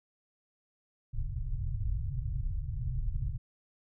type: low-pass noise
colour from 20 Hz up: pink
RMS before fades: -33 dBFS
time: 1.13-3.38 s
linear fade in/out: 20 ms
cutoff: 140 Hz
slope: 96 dB/octave
effects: none